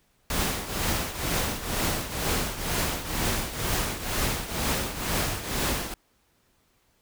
pink noise with tremolo, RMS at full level -25 dBFS, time 0.3-5.94 s, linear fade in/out 2 ms, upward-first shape triangle, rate 2.1 Hz, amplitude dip 75%, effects pink hiss -67 dBFS RMS until 7.01 s

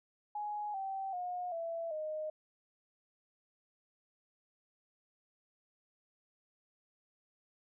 sine tone with pitch steps, 835 / 774.6 / 718.6 / 666.6 / 618.4 Hz, G#5 / G5 / F5 / E5 / D#5, +9 / -21 / +49 / +19 / -11 cents, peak -36 dBFS, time 0.35-2.3 s, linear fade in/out 5 ms, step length 390 ms, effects none

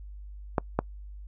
clicks, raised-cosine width 1 ms, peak -9 dBFS, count 2, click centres 0.582 / 0.79 s, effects noise-tail reverb RT60 0.1 s tail -26 dB re dry + added 50 Hz sine -40 dBFS peak until 1.27 s

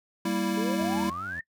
square chord, E diminished, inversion first, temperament equal, 196 / 233.1 / 329.6 Hz, G3 / Bb3 / E4, 0 / 0 / 0 cents, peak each -30 / -33 / -30 dBFS, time 0.25-1.1 s, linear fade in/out 5 ms
sine exponential sweep, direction up, 408 to 1855 Hz, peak -32 dBFS, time 0.57-1.41 s, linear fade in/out 5 ms
20% pulse tone with vibrato, 88.1 Hz, F2, 16 cents sharp, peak -37 dBFS, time 0.8-1.4 s, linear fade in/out 10 ms, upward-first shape triangle, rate 2.8 Hz, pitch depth 230 cents each way
effects noise-tail reverb RT60 0.1 s tail -21 dB re dry

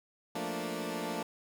15% pulse chord, Bb major seventh, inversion second, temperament equal, 174.61 / 220 / 233.1 / 293.7 Hz, F3 / A3 / Bb3 / D4, 0 / 0 / 0 / 0 cents, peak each -34 / -34 / -34 / -33 dBFS, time 0.35-1.23 s, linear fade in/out 5 ms, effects none

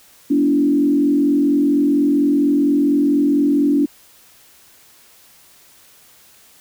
sine tone with frequency modulation, 287.8 Hz, D4, 35 cents flat, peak -12 dBFS, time 0.3-3.86 s, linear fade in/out 10 ms, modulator 44.3 Hz, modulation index 0.81, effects white hiss -49 dBFS RMS until 6.6 s

